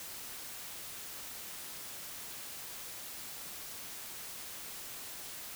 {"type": "noise", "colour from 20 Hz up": "white", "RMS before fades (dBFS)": -45, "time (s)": [0, 5.55], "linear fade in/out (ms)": 0, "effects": []}